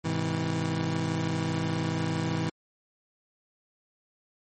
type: chord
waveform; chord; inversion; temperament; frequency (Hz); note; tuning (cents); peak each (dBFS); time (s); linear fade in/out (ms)
25% pulse; Ab augmented; none; just; 103.83 / 129.78 / 162.23; Ab2 / C3 / E3; 0 / -14 / -27; -30 / -30 / -25; 0.04-2.5; 10
effects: MP3 32 kbps